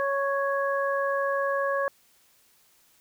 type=harmonic tone; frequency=554.4 Hz; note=C#5; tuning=in tune; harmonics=1 / 2 / 3; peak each=-26 / -29 / -31 dBFS; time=0-1.88 s; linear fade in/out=0 ms; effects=white hiss -62 dBFS RMS until 3 s